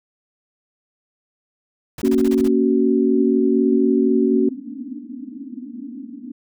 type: noise bursts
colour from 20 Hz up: pink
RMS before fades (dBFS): -34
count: 8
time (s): 1.98-2.479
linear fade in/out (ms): 2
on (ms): 37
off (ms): 29
type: chord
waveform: sine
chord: F# major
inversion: first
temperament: equal with one note detuned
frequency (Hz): 233.1 / 277.2 / 374.1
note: A#3 / C#4 / F#4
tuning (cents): 0 / 0 / +19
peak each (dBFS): -18 / -18 / -18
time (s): 2.03-4.49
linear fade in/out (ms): 5
type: band-pass noise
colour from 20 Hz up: pink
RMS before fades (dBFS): -33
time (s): 3.14-6.32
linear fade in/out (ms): 10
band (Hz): 230 to 290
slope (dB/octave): 96
effects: none